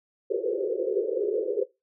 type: band-pass noise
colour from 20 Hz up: white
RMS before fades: -27 dBFS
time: 0.3-1.64 s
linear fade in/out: 10 ms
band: 360 to 520 Hz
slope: 96 dB/octave
effects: noise-tail reverb RT60 0.2 s tail -17 dB re dry